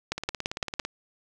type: two click trains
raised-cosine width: 0.2 ms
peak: -10 / -15 dBFS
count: 5 / 13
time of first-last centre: 0.12-0.798 / 0.18-0.85 s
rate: 5.9 / 17.9 Hz
effects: none

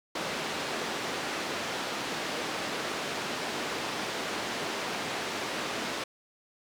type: band-pass noise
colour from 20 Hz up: pink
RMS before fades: -34 dBFS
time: 0.15-6.04 s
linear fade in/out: 5 ms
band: 280 to 5100 Hz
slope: 12 dB/octave
effects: none

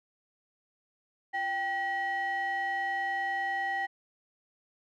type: ring-modulated tone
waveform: triangle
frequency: 565 Hz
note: C#5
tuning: 33 cents sharp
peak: -24 dBFS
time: 1.33-3.87 s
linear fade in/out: 20 ms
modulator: 1350 Hz
effects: none

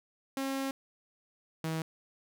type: tone pair in turn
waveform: sawtooth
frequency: 270 / 160.54 Hz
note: C#4 / E3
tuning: -45 / -45 cents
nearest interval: major sixth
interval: 900 cents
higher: first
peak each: -28 dBFS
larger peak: neither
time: 0.37-0.71 / 1.64-1.82 s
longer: first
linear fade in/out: 2 ms
effects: none

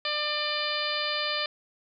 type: harmonic tone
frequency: 597 Hz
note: D5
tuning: 28 cents sharp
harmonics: 1 / 2 / 3 / 4 / 5 / 6 / 7 / 8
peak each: -35 / -35 / -35 / -35 / -35 / -35 / -35 / -35 dBFS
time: 0.05-1.46 s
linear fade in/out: 2 ms
effects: none

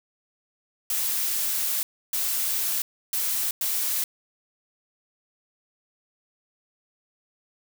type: noise bursts at uneven times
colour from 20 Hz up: blue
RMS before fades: -26 dBFS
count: 4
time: 0.9-1.83 / 2.13-2.82 / 3.13-3.51 / 3.61-4.04 s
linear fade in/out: 2 ms
effects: none

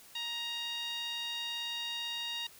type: tone with band-pass filter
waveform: sawtooth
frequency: 938 Hz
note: A#5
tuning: 11 cents sharp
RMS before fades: -38 dBFS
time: 0.15-2.47 s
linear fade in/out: 5 ms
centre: 3400 Hz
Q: 7
effects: white hiss -56 dBFS RMS until 2.59 s

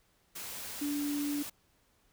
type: tone in noise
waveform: sine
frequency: 290 Hz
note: D4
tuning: 22 cents flat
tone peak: -31 dBFS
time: 0.81-1.43 s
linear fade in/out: 10 ms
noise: white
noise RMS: -42 dBFS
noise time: 0.35-1.5 s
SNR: +8 dB
effects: pink hiss -70 dBFS RMS until 2.12 s

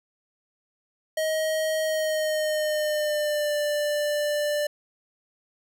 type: tone with pitch glide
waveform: square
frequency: 630 to 591.2 Hz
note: D#5 to D5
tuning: +21 to +11 cents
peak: -24 dBFS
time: 1.17-4.67 s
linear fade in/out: 5 ms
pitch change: -110 cents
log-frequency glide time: 1.83-3.55 s
effects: none

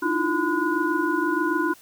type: tone cluster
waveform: sine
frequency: 302 / 323.4 / 350 / 1013 / 1454 Hz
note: D4 / E4 / F4 / B5 / F#6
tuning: +48 / -33 / +4 / +44 / -31 cents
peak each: -27 dBFS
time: 0.02-1.74 s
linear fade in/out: 10 ms
effects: white hiss -51 dBFS RMS until 1.81 s

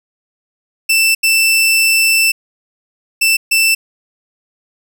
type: tone bursts at uneven times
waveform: sawtooth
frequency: 2664 Hz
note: E7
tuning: 18 cents sharp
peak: -6 dBFS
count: 4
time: 0.89-1.15 / 1.23-2.32 / 3.21-3.37 / 3.51-3.75 s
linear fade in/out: 10 ms
effects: none

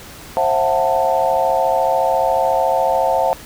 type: chord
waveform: sine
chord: F# half-diminished seventh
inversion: second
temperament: just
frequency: 532.8 / 666 / 740 / 888 Hz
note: C5 / E5 / F#5 / A5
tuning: +31 / +18 / 0 / +16 cents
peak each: -19 dBFS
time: 0.37-3.33 s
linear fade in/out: 0 ms
effects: pink hiss -37 dBFS RMS until 3.45 s

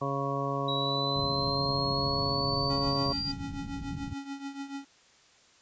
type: harmonic tone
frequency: 138.59 Hz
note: C#3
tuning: in tune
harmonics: 1 / 2 / 3 / 4 / 5 / 7 / 8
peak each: -34 / -37 / -37 / -36 / -38 / -39 / -34 dBFS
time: 0.01-3.13 s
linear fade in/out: 10 ms
type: linear sweep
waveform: sine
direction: up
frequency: 3865 to 4782 Hz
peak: -31 dBFS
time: 0.68-3.32 s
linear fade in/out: 5 ms
type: low-pass noise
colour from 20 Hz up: white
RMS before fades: -39 dBFS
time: 1.15-4.14 s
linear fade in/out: 10 ms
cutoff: 190 Hz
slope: 24 dB/octave
type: tone with tremolo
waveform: square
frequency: 277.2 Hz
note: C#4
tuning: in tune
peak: -34 dBFS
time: 2.69-4.85 s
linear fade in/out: 20 ms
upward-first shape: triangle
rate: 6.9 Hz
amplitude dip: 80%
effects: white hiss -60 dBFS RMS until 5.61 s + resampled to 16000 Hz

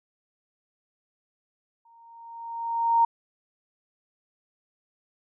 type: tone with exponential growth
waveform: sine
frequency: 926 Hz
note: A#5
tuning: 12 cents flat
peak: -15 dBFS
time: 1.85-3.05 s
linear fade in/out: 5 ms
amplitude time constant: 260 ms
effects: none

